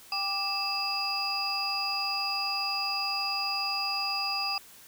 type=tone cluster; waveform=sine; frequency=795 / 1176 / 2631 / 4874 Hz; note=G5 / D6 / E7 / D#8; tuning=+24 / +2 / -4 / -37 cents; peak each=-35 / -37 / -35 / -30 dBFS; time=0.12-4.58 s; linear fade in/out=2 ms; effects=white hiss -52 dBFS RMS until 4.87 s